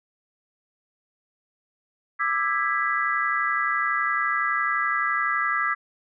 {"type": "chord", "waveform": "sine", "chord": "E dominant seventh", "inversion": "third", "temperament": "just", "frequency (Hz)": [1186.7, 1318.5, 1648.1, 1977.8], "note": ["D6", "E6", "G#6", "B6"], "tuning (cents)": [18, 0, -14, 2], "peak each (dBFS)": -27, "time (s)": [2.19, 5.75], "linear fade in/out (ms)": 20, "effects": []}